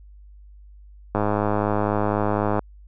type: click train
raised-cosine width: 1 ms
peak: -8 dBFS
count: 151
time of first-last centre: 1.15-2.592 s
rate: 104 Hz
effects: added 50 Hz sine -43 dBFS peak until 2.87 s